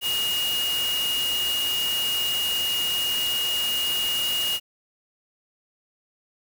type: tone in noise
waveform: sine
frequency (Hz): 2864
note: F7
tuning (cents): +43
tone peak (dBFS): -23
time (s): 0.01-4.6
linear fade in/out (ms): 50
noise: white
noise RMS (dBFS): -31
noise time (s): 0.01-4.6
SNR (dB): +5
effects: none